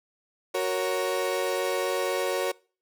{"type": "chord", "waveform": "35% pulse", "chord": "F# major", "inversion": "none", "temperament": "equal", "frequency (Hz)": [370, 466.2, 554.4], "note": ["F#4", "A#4", "C#5"], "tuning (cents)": [0, 0, 0], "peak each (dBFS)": [-28, -29, -27], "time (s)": [0.54, 2.52], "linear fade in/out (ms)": 10, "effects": ["noise-tail reverb RT60 0.4 s tail -24 dB re dry"]}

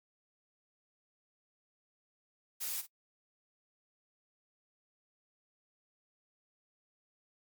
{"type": "noise with echo", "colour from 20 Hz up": "blue", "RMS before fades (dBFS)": -37, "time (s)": [2.6, 2.82], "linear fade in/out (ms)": 20, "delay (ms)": 50, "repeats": 1, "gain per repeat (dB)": -13, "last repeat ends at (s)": 2.87, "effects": ["noise-tail reverb RT60 0.1 s tail -24 dB re dry", "MP3 96 kbps"]}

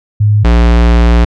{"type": "tone pair in turn", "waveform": ["sine", "square"], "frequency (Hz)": [104.8, 58.44], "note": ["G#2", "A#1"], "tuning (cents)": [16, 5], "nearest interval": "minor seventh", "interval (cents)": 1011, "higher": "first", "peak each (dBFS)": -5, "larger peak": "neither", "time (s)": [[0.2, 0.44], [0.44, 1.25]], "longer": "second", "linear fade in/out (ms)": 10, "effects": ["low-pass 4000 Hz 12 dB/octave"]}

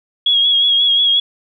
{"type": "tone with vibrato", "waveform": "sine", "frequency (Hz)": 3314, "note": "G#7", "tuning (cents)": -4, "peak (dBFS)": -10, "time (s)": [0.26, 1.2], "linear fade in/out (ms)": 5, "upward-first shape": "sine", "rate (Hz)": 5.6, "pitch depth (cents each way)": 34, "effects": []}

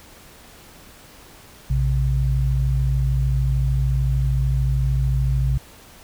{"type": "tone pair together", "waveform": "sine", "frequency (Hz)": [58.93, 132.3], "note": ["A#1", "C3"], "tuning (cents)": [19, 20], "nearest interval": "octave + major second", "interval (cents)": 1401, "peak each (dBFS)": [-19, -20], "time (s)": [1.7, 5.58], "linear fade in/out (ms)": 5, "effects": ["pink hiss -46 dBFS RMS until 6.03 s"]}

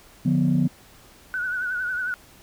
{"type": "chord", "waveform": "sine", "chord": "B diminished", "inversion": "first", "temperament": "just", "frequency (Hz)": [148.16, 177.8, 246.9], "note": ["D3", "F3", "B3"], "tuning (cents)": [16, 31, 0], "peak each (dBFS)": -21, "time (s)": [0.25, 0.68], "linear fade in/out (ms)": 10}
{"type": "tone with vibrato", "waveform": "sine", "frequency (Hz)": 1480, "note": "F#6", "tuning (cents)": 0, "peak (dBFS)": -24, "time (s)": [1.34, 2.14], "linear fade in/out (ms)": 0, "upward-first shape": "triangle", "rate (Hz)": 11, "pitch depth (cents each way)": 71}
{"effects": ["tanh soft clip ceiling -11 dBFS", "pink hiss -51 dBFS RMS until 2.42 s"]}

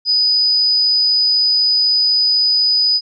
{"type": "tone", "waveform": "sine", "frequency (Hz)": 4978, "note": "D#8", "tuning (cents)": 0, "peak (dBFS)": -11, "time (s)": [0.05, 3.01], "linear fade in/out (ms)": 50, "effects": []}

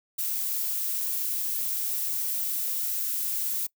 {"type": "noise", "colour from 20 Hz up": "violet", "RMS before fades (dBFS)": -29, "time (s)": [0.18, 3.67], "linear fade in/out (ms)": 10, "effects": ["noise-tail reverb RT60 0.1 s tail -23 dB re dry"]}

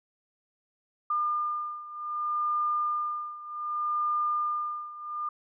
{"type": "beating tone pair", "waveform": "sine", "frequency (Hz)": [1205, 1205.65], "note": ["D6", "D6"], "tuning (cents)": [44, 45], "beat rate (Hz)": 0.65, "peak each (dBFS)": [-29, -32], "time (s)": [1.1, 5.29], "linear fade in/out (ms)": 5, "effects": []}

